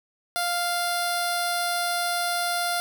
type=tone with notch filter; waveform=10% pulse; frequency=698.5 Hz; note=F5; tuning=in tune; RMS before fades=-26 dBFS; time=0.36-2.8 s; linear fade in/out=0 ms; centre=2500 Hz; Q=1; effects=none